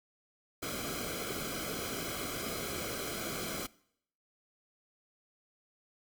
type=noise with comb filter; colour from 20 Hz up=pink; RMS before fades=-38 dBFS; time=0.62-3.67 s; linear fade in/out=10 ms; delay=1.1 ms; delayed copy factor=-0.8; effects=noise-tail reverb RT60 0.7 s tail -22 dB re dry